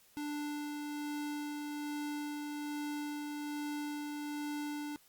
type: tone with tremolo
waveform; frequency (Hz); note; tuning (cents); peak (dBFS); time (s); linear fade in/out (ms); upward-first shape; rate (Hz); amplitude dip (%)
square; 294.7; D4; +6; -37; 0.17-4.96; 0; sine; 1.2; 25
effects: white hiss -65 dBFS RMS until 5.08 s + Opus 48 kbps